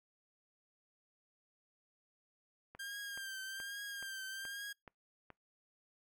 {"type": "click train", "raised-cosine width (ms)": 0.5, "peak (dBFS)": -36, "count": 7, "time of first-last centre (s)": [2.75, 5.303], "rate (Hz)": 2.35}
{"type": "tone with vibrato", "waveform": "sawtooth", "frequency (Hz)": 1594, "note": "G6", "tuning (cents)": 28, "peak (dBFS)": -39, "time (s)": [2.79, 4.73], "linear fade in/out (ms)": 10, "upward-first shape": "triangle", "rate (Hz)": 1.2, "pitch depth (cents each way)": 58}
{"effects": ["noise-tail reverb RT60 0.2 s tail -26 dB re dry"]}